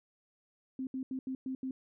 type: tone bursts at uneven times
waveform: sine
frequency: 261.6 Hz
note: C4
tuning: in tune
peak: -34 dBFS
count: 6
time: 0.79-0.87 / 0.94-1.03 / 1.11-1.19 / 1.27-1.35 / 1.46-1.55 / 1.63-1.71 s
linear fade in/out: 2 ms
effects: none